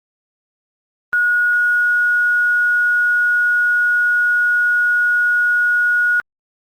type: tone with quantisation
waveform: sine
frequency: 1450 Hz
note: F#6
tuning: 35 cents flat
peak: -12 dBFS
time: 1.13-6.2 s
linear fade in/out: 0 ms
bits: 7
effects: Opus 24 kbps